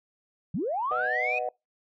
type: linear sweep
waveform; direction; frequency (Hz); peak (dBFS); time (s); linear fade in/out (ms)
sine; up; 132.6 to 2554; -26; 0.54-1.39; 5
type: chord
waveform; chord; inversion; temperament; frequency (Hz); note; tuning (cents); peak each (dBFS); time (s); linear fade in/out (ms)
sine; B major; none; just; 493.9 / 617.4 / 740.8; B4 / D#5 / F#5; 0 / -14 / +2; -33 / -32 / -30; 0.91-1.49; 2
effects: noise-tail reverb RT60 0.2 s tail -24 dB re dry + tanh soft clip ceiling -17 dBFS